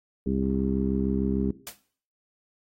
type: harmonic tone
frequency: 66.7 Hz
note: C2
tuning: 34 cents sharp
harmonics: 1 / 2 / 3 / 4 / 5 / 6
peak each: -32 / -35 / -27 / -30 / -34 / -32 dBFS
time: 0.26-1.51 s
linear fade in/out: 5 ms
type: noise with exponential decay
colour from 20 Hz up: white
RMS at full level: -33 dBFS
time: 1.67-1.79 s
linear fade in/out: 0 ms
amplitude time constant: 25 ms
effects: noise-tail reverb RT60 0.5 s tail -17 dB re dry + AAC 48 kbps